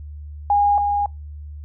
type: tone pair in turn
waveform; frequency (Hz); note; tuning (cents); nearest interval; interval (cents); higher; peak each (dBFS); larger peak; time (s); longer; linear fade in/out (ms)
sine; 817 / 817; G#5 / G#5; -29 / -29; unison; 0; neither; -13 / -17; first; 0.5-0.78 / 0.78-1.06; neither; 2
effects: noise-tail reverb RT60 0.2 s tail -25 dB re dry + added 74 Hz sine -32 dBFS peak until 1.64 s